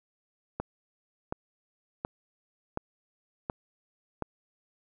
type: click train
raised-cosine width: 1 ms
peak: -17 dBFS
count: 6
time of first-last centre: 0.6-4.223 s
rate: 1.38 Hz
effects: none